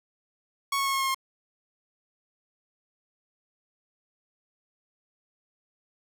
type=tone with pitch steps; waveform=sawtooth; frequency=1108.7 / 1100.4 / 1092.2 / 1084 / 1075.9 / 1067.8 Hz; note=C#6 / C#6 / C#6 / C#6 / C6 / C6; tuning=0 / -13 / -26 / -39 / +48 / +35 cents; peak=-21 dBFS; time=0.72-1.146 s; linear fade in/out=5 ms; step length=71 ms; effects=none